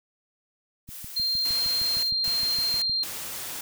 blue noise, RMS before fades -40 dBFS, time 0.87-2.12 s, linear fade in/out 50 ms
click train, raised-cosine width 5 ms, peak -30 dBFS, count 14, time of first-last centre 0.89-2.896 s, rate 6.48 Hz
sine tone, 4186 Hz, C8, in tune, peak -23 dBFS, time 1.16-3.04 s, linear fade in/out 10 ms
white noise bursts, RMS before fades -35 dBFS, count 3, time 1.45-3.61 s, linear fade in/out 2 ms, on 580 ms, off 210 ms
effects none

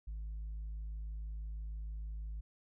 sine tone, 53.1 Hz, G#1, 39 cents sharp, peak -37 dBFS, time 0.07-2.41 s, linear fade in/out 10 ms, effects tanh soft clip ceiling -38 dBFS

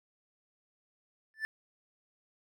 triangle tone with exponential growth, 1760 Hz, A6, in tune, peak -26 dBFS, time 1.34-1.45 s, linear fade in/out 0 ms, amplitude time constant 23 ms, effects none

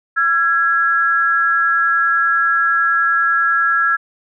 sine tone pair together, 1355.2 / 1661.2 Hz, E6 / G#6, +48 / 0 cents, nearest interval major third, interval 352 cents, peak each -15 dBFS, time 0.16-3.97 s, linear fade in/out 20 ms, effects none

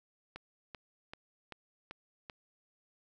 click train, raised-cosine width 0.3 ms, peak -28 dBFS, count 6, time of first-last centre 0.36-2.298 s, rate 2.58 Hz, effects none

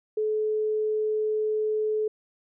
sine tone, 430 Hz, A4, 40 cents flat, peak -23 dBFS, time 0.17-2.08 s, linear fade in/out 5 ms, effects none

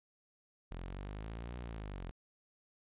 sawtooth linear two-way sweep, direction up then down, 41.63 to 61.5 to 41.63 Hz, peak -38 dBFS, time 0.71-2.11 s, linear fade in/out 0 ms, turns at 1.58 s, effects resampled to 8000 Hz

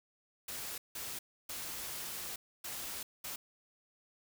white noise bursts at uneven times, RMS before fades -42 dBFS, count 5, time 0.48-0.78 / 0.95-1.19 / 1.49-2.36 / 2.64-3.03 / 3.24-3.36 s, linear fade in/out 5 ms, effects none

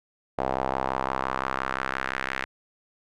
sawtooth tone with band-pass filter sweep, 65.8 Hz, C2, 10 cents sharp, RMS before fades -29 dBFS, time 0.38-2.45 s, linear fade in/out 5 ms, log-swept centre 710 to 1900 Hz, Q 2.2, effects none

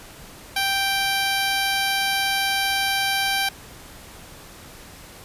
10% pulse tone, 784 Hz, G5, in tune, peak -12 dBFS, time 0.56-3.49 s, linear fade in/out 5 ms, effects pink hiss -43 dBFS RMS until 5.24 s + resampled to 32000 Hz

